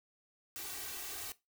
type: noise with comb filter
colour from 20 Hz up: white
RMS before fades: -43 dBFS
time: 0.56-1.32 s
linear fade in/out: 0 ms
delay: 2.6 ms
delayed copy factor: +1
effects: noise-tail reverb RT60 0.2 s tail -17 dB re dry